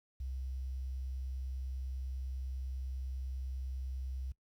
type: tone with quantisation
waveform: sine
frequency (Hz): 65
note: C2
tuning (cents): -11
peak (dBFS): -37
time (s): 0.2-4.32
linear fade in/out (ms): 5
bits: 11
effects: noise-tail reverb RT60 0.1 s tail -21 dB re dry